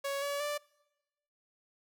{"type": "tone with pitch steps", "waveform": "sawtooth", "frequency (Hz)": [557, 569, 587], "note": ["C#5", "C#5", "D5"], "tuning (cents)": [8, 45, -1], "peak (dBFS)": -29, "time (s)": [0.04, 0.58], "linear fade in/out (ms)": 10, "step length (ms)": 180, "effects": ["noise-tail reverb RT60 1.0 s tail -25 dB re dry"]}